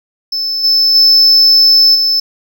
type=tone with level steps; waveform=triangle; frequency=5260 Hz; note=E8; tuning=5 cents flat; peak=-13 / -6 / -3 / -8 dBFS; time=0.32-2.2 s; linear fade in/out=5 ms; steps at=0.63 / 0.94 / 1.94 s; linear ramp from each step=20 ms; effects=none